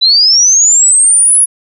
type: linear sweep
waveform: sine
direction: up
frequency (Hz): 3917 to 10548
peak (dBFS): -4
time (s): 0.01-1.46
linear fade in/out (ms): 20
effects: none